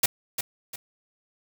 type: noise with echo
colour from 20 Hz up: white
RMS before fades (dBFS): -19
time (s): 0.03-0.06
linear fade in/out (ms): 5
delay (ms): 350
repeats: 2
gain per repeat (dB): -9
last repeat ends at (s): 0.76
effects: none